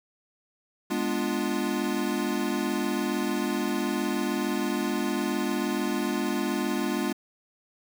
square chord, G# diminished seventh, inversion none, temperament equal, 207.7 / 246.9 / 293.7 / 349.2 Hz, G#3 / B3 / D4 / F4, 0 / 0 / 0 / 0 cents, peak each -32 dBFS, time 0.9-7.13 s, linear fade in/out 10 ms, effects 8-bit

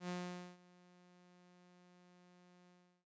sawtooth tone with ADSR envelope, 178.7 Hz, F3, 40 cents sharp, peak -35 dBFS, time 0-3.05 s, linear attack 90 ms, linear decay 480 ms, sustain -24 dB, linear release 370 ms, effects noise-tail reverb RT60 0.1 s tail -17 dB re dry + resampled to 16000 Hz

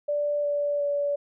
sine tone with pitch steps, 585 / 579.6 / 574.3 Hz, D5 / D5 / D5, -7 / -23 / -39 cents, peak -23 dBFS, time 0.08-1.16 s, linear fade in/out 10 ms, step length 360 ms, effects none

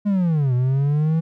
triangle linear two-way sweep, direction down then up, 209.7 to 122.1 to 164.7 Hz, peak -14 dBFS, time 0.05-1.21 s, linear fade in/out 20 ms, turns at 0.54 s, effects none

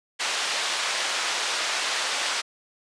white band-pass noise, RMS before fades -27 dBFS, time 0.19-2.42 s, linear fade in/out 20 ms, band 610 to 4600 Hz, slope 12 dB/octave, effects resampled to 22050 Hz

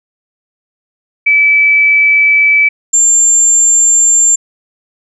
sine tone pair in turn, 2304 / 7315 Hz, D7 / A#8, -34 / -34 cents, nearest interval octave + minor sixth, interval 2000 cents, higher second, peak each -5 dBFS, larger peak neither, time 1.26-2.69 / 2.93-4.36 s, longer neither, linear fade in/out 10 ms, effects none

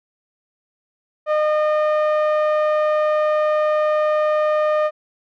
sawtooth tone with low-pass filter, 610 Hz, D#5, 34 cents flat, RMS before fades -18 dBFS, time 1.26-4.91 s, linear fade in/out 50 ms, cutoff 1300 Hz, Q 0.84, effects none

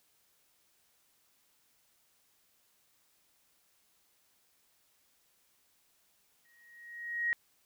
sine tone with exponential growth, 1887 Hz, A#6, 21 cents sharp, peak -26 dBFS, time 6.45-7.33 s, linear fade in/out 0 ms, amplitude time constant 190 ms, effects white hiss -71 dBFS RMS until 7.65 s

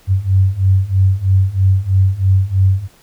sine beating tone pair, 93.8 / 96.9 Hz, F#2 / G2, +24 / -20 cents, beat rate 3.1 Hz, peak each -14 / -12 dBFS, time 0.07-2.88 s, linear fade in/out 50 ms, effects pink hiss -49 dBFS RMS until 3.02 s

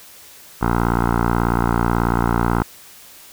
10% pulse tone with low-pass filter, 58.27 Hz, A#1, in tune, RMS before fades -18 dBFS, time 0.61-2.63 s, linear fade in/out 10 ms, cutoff 1200 Hz, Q 5, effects white hiss -43 dBFS RMS until 3.32 s

